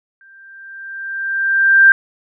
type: tone with exponential growth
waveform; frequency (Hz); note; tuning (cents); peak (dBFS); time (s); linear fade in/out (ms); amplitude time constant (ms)
sine; 1580; G6; +13; -3; 0.21-1.92; 1; 370
effects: none